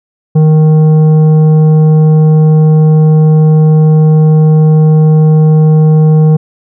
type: tone with tanh clipping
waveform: triangle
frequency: 155.56 Hz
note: D#3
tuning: in tune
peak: -4 dBFS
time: 0.35-6.37 s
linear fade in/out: 10 ms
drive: 13 dB
effects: none